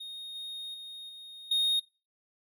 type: tone with level steps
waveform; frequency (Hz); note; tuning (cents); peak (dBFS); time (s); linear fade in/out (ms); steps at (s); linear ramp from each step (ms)
triangle; 3713; A#7; -8; -37 / -35 / -39 / -42 / -22; 0-1.8; 10; 0.35 / 0.74 / 1.09 / 1.51; 5
effects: noise-tail reverb RT60 0.3 s tail -23 dB re dry